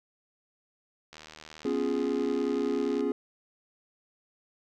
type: click train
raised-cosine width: 0.2 ms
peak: -28 dBFS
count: 147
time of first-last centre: 1.13-3.007 s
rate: 77.8 Hz
type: chord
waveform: triangle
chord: C# dominant seventh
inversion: third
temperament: equal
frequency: 246.9 / 277.2 / 349.2 / 415.3 Hz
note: B3 / C#4 / E#4 / G#4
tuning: 0 / 0 / 0 / 0 cents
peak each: -31 / -29 / -32 / -28 dBFS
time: 1.65-3.12 s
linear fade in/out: 2 ms
effects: none